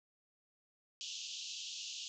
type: band-pass noise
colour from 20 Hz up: pink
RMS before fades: -45 dBFS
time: 1.01-2.08 s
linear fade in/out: 0 ms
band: 2700 to 7100 Hz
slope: 96 dB/octave
effects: none